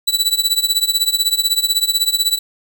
sawtooth tone with tremolo, 3951 Hz, B7, in tune, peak -7 dBFS, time 0.07-2.39 s, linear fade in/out 10 ms, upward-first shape triangle, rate 16 Hz, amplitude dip 95%, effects none

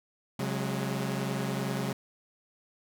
sawtooth chord, C# suspended fourth, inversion none, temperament equal with one note detuned, 135.04 / 185 / 207.7 Hz, C#3 / F#3 / G#3, -45 / 0 / 0 cents, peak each -29 / -31 / -31 dBFS, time 0.39-1.93 s, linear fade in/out 5 ms, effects none

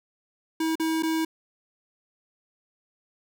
square tone with dropouts, 321.4 Hz, E4, 44 cents flat, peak -24 dBFS, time 0.6-1.25 s, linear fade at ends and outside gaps 5 ms, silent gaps 0.755-0.797 / 1.025-1.032 s, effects none

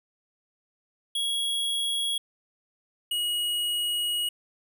square tone pair in turn, 3322 / 2900 Hz, G#7 / F#7, 0 / -35 cents, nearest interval major second, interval 235 cents, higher first, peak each -26 dBFS, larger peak neither, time 1.15-2.18 / 3.11-4.29 s, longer second, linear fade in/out 5 ms, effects none

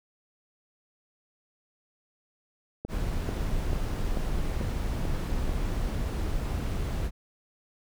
click train, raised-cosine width 2 ms, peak -19 dBFS, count 7, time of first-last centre 2.85-5.493 s, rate 2.27 Hz
brown noise, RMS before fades -29 dBFS, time 2.88-7.11 s, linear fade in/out 50 ms
effects none

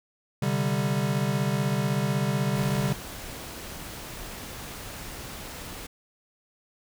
square chord, C suspended second, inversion none, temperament equal, 130.81 / 146.83 / 196 Hz, C3 / D3 / G3, 0 / 0 / 0 cents, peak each -29 dBFS, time 0.42-2.93 s, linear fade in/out 5 ms
pink noise, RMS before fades -39 dBFS, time 2.55-5.87 s, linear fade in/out 10 ms
effects none

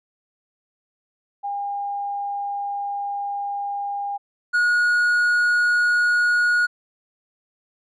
sine / triangle tone pair in turn, 807 / 1447.9 Hz, G#5 / F#6, -50 / -38 cents, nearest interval minor seventh, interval 1012 cents, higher second, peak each -24 / -14 dBFS, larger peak second, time 1.43-4.18 / 4.53-6.67 s, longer first, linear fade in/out 20 ms, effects resampled to 24000 Hz

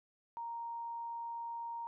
sine tone, 932 Hz, A#5, 1 cent flat, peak -39 dBFS, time 0.37-1.87 s, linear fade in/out 0 ms, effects none

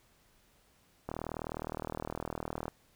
click train, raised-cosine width 1 ms, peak -22 dBFS, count 64, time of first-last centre 1.09-2.681 s, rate 39.6 Hz, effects pink hiss -67 dBFS RMS until 2.95 s

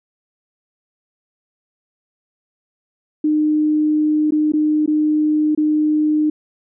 sine tone with dropouts, 304.7 Hz, D#4, 36 cents flat, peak -13 dBFS, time 3.24-6.3 s, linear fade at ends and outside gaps 5 ms, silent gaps 4.308-4.321 / 4.521-4.535 / 4.861-4.876 / 5.55-5.575 s, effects none

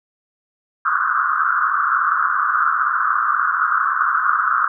white band-pass noise, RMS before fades -18 dBFS, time 0.85-4.68 s, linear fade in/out 5 ms, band 1100 to 1500 Hz, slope 96 dB/octave, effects none

